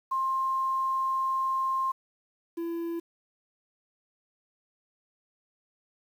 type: tone pair in turn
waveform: sine / triangle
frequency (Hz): 1059 / 336.5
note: C6 / E4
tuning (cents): +21 / +36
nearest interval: octave + minor sixth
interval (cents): 1985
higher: first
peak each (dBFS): -25 / -28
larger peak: first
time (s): 0.11-1.92 / 2.57-3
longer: first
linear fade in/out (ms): 10
effects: 9-bit